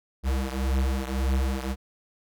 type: beating tone pair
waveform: square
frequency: 65.41 / 67.21 Hz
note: C2 / C2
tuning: 0 / +47 cents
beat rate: 1.8 Hz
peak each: -26 / -29 dBFS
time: 0.23-1.76 s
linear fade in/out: 50 ms
effects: none